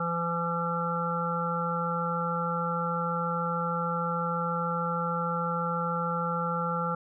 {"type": "harmonic tone", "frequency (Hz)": 169.6, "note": "E3", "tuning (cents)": 50, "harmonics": [1, 3, 5, 7, 8], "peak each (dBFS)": [-32, -34, -36, -36, -31], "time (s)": [0, 6.95], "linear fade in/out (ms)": 5, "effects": []}